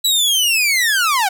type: linear sweep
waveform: sawtooth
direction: down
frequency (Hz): 3964 to 724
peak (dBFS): -10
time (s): 0.04-1.29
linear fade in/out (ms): 10
effects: none